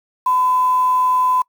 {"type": "tone with quantisation", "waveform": "sine", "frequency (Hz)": 1011, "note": "B5", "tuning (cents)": 40, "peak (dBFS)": -13, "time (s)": [0.26, 1.42], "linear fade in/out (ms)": 5, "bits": 6, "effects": ["noise-tail reverb RT60 0.1 s tail -25 dB re dry"]}